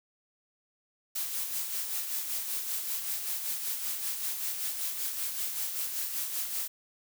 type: noise with tremolo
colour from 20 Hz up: blue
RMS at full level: -32 dBFS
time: 1.15-6.68 s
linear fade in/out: 10 ms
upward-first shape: sine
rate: 5.2 Hz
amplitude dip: 45%
effects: none

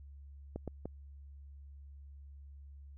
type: clicks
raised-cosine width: 2 ms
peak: -26 dBFS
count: 3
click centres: 0.56 / 0.677 / 0.856 s
effects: added 70 Hz sine -49 dBFS peak until 2.97 s

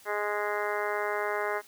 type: harmonic tone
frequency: 207.7 Hz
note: G#3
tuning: in tune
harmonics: 2 / 3 / 4 / 5 / 6 / 7 / 8 / 9 / 10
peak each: -33 / -35 / -36 / -37 / -38 / -38 / -39 / -40 / -40 dBFS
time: 0.05-1.62 s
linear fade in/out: 50 ms
effects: white hiss -55 dBFS RMS until 1.67 s + high-pass 100 Hz 12 dB/octave

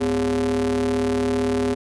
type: ring-modulated tone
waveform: square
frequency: 77.78 Hz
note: D#2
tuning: in tune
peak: -17 dBFS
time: 0-1.75 s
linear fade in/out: 20 ms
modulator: 330 Hz
effects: resampled to 24000 Hz

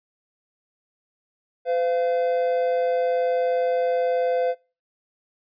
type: tone pair together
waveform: triangle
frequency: 509 / 690.1 Hz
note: C5 / F5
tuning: -48 / -21 cents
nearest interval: perfect fourth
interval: 527 cents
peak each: -19 / -24 dBFS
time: 1.65-4.55 s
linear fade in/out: 50 ms
effects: noise-tail reverb RT60 0.3 s tail -21 dB re dry + resampled to 11025 Hz

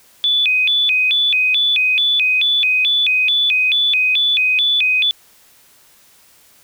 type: tone with vibrato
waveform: sine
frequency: 2949 Hz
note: F#7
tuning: 6 cents flat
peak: -12 dBFS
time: 0.24-5.11 s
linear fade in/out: 0 ms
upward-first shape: square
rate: 2.3 Hz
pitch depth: 280 cents each way
effects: white hiss -50 dBFS RMS until 6.63 s

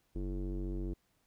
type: tone with low-pass filter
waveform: square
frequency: 47.4 Hz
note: F#1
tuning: 43 cents sharp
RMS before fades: -37 dBFS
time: 0.15-0.94 s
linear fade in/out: 10 ms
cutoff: 350 Hz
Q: 3.6
effects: pink hiss -75 dBFS RMS until 1.26 s

